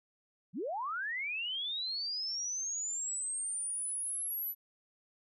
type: linear sweep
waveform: sine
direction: up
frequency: 138.3 to 12000 Hz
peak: -34 dBFS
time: 0.53-4.55 s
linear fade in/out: 50 ms
effects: none